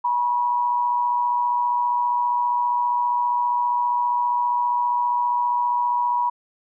sine tone with amplitude modulation, 970 Hz, B5, 31 cents flat, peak -16 dBFS, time 0.04-6.3 s, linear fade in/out 10 ms, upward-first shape sine, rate 115 Hz, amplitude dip 50%, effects none

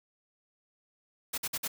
white noise bursts, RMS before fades -33 dBFS, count 4, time 1.33-1.679 s, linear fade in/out 10 ms, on 49 ms, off 51 ms, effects none

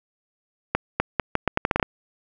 accelerating click train, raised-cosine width 0.5 ms, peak -4 dBFS, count 11, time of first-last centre 0.75-1.828 s, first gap 250 ms, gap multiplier 0.79, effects none

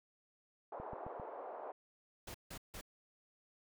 white band-pass noise, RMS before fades -47 dBFS, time 0.72-1.72 s, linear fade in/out 2 ms, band 440 to 870 Hz, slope 24 dB/octave
click train, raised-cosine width 3 ms, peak -35 dBFS, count 4, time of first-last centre 0.8-1.198 s, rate 7.53 Hz
pink noise bursts, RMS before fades -48 dBFS, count 3, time 2.27-2.812 s, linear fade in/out 5 ms, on 74 ms, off 160 ms
effects none

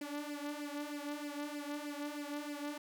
sawtooth tone with flanger, 292.3 Hz, D4, 8 cents flat, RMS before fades -42 dBFS, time 0.01-2.78 s, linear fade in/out 5 ms, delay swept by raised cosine 0.39 to 3.49 ms, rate 3.2 Hz, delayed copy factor +0.75, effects none

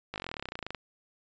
slowing click train, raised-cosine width 0.3 ms, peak -20 dBFS, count 22, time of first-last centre 0.14-0.747 s, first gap 19 ms, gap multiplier 1.04, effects resampled to 16000 Hz

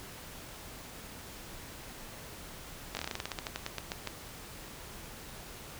slowing click train, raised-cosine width 0.2 ms, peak -17 dBFS, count 18, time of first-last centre 2.95-4.073 s, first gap 19 ms, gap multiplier 1.14, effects pink hiss -47 dBFS RMS until 5.79 s

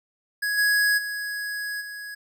square tone with level steps, 1667 Hz, G#6, 6 cents sharp, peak -24 / -19 / -29 / -35 dBFS, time 0.42-2.15 s, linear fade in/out 10 ms, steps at 0.57 / 0.97 / 1.8 s, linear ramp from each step 20 ms, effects none

